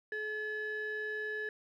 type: tone pair together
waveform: sine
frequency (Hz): 427.7 / 1715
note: A4 / A6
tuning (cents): -49 / -45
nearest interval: 2 octaves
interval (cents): 2404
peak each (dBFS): -38 / -35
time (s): 0.12-1.49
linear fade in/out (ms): 2
effects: tanh soft clip ceiling -31 dBFS + 12-bit